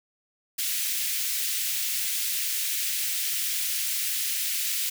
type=high-pass noise; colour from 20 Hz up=white; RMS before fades=-28 dBFS; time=0.58-4.9 s; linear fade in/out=10 ms; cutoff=2000 Hz; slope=24 dB/octave; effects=none